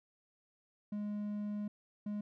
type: tone bursts at uneven times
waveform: triangle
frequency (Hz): 207.7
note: G#3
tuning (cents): 0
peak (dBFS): -34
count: 2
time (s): 0.92-1.68 / 2.06-2.21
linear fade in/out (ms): 5
effects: none